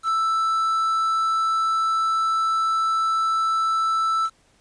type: tone with quantisation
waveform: triangle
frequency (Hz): 1323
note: E6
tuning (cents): +6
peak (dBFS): -17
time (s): 0.03-4.3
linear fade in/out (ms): 50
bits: 7
effects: pink hiss -60 dBFS RMS until 4.6 s + resampled to 22050 Hz